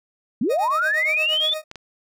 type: linear sweep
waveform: sine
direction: up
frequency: 190 to 3595 Hz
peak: -18 dBFS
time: 0.41-1.54 s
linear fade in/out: 5 ms
type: tone with tremolo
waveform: 40% pulse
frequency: 622.3 Hz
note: D#5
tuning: in tune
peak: -24 dBFS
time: 0.49-1.64 s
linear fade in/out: 20 ms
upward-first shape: triangle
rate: 8.6 Hz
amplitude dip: 100%
type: clicks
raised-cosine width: 0.2 ms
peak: -19 dBFS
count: 2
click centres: 1.714 / 1.757 s
effects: none